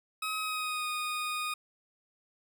20% pulse tone with pitch glide, 1272 to 1235.1 Hz, D#6 to D#6, +38 to -13 cents, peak -27 dBFS, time 0.22-1.54 s, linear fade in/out 5 ms, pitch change -51 cents, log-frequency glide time 0.39-0.87 s, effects none

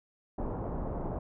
pink low-pass noise, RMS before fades -35 dBFS, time 0.38-1.19 s, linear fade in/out 5 ms, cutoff 910 Hz, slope 24 dB/octave, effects none

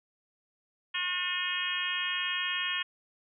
harmonic tone, 360.2 Hz, F#4, 46 cents flat, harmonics 3 / 4 / 5 / 6 / 7 / 8 / 9, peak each -40 / -41 / -35 / -41 / -36 / -35 / -36 dBFS, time 0.94-2.83 s, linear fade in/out 10 ms, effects none

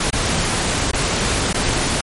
pink noise with dropouts, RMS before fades -19 dBFS, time 0-2.01 s, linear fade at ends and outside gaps 5 ms, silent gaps 0.105-0.128 / 0.914-0.932 / 1.53-1.542 s, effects MP3 48 kbps

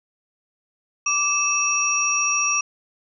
sine tone cluster, 1166 / 2625 / 5710 Hz, D6 / E7 / F8, -13 / -8 / +37 cents, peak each -25 / -23 / -21 dBFS, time 1.06-2.61 s, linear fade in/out 5 ms, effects none

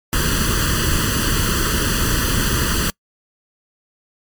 pink noise with comb filter, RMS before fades -18 dBFS, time 0.13-2.9 s, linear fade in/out 0 ms, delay 0.66 ms, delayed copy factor +0.95, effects noise-tail reverb RT60 0.1 s tail -26 dB re dry + MP3 96 kbps

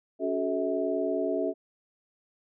sine tone cluster, 281.4 / 371.2 / 431.8 / 646 Hz, C#4 / F#4 / A4 / E5, +26 / +6 / -33 / -35 cents, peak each -32 / -31 / -32 / -30 dBFS, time 0.19-1.54 s, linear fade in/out 50 ms, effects none

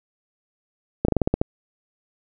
slowing click train, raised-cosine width 2 ms, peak -5 dBFS, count 8, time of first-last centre 1.05-1.415 s, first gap 34 ms, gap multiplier 1.14, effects none

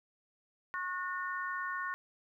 harmonic tone, 364.2 Hz, F#4, 27 cents flat, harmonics 3 / 4 / 5, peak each -38 / -39 / -40 dBFS, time 0.74-1.94 s, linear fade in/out 0 ms, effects 12-bit

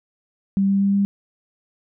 sine tone with pitch steps, 195.8 / 197.05 / 198.3 / 199.57 Hz, G3 / G3 / G3 / G3, -2 / +9 / +20 / +31 cents, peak -15 dBFS, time 0.57-1.05 s, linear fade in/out 0 ms, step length 120 ms, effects none

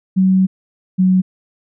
sine tone pair in turn, 188.4 / 185.81 Hz, F#3 / F#3, +32 / +8 cents, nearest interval unison, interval 24 cents, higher first, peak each -9 / -9 dBFS, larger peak neither, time 0.16-0.47 / 0.98-1.22 s, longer first, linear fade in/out 20 ms, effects none

